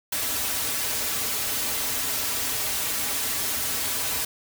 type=noise with comb filter; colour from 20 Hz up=white; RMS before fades=-27 dBFS; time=0.12-4.25 s; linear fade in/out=5 ms; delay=5.6 ms; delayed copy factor=-0.85; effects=none